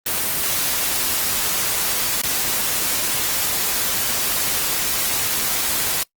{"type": "noise with dropouts", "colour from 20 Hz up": "white", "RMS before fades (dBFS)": -21, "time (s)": [0.06, 6.03], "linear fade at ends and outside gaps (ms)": 2, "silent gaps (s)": [2.217, 2.235], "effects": ["noise-tail reverb RT60 0.1 s tail -21 dB re dry", "Opus 24 kbps"]}